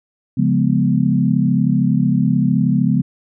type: chord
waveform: sine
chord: C# dominant seventh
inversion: none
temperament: equal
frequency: 138.59 / 174.61 / 207.7 / 246.9 Hz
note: C#3 / E#3 / G#3 / B3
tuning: 0 / 0 / 0 / 0 cents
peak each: -18 dBFS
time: 0.37-3.02 s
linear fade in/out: 10 ms
effects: none